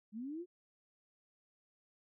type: linear sweep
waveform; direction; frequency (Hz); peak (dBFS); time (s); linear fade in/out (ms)
sine; up; 201.1 to 367.7; -40; 0.12-0.46; 50
effects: none